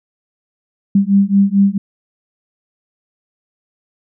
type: beating tone pair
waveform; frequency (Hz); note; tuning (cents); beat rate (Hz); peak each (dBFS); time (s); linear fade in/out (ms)
sine; 196 / 200.5; G3 / G3; 0 / +39; 4.5; -12; 0.95-1.78; 5
effects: none